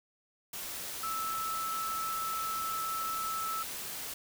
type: tone in noise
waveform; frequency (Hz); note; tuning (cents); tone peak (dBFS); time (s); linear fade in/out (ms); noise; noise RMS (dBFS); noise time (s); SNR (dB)
sine; 1312; E6; -9; -33; 1.03-3.63; 5; white; -40; 0.53-4.14; +4
effects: none